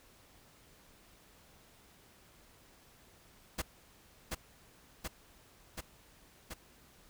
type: noise with echo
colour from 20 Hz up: pink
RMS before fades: -35 dBFS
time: 3.58-3.62 s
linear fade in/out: 10 ms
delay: 730 ms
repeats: 4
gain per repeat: -2 dB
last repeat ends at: 6.54 s
effects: pink hiss -62 dBFS RMS until 7.09 s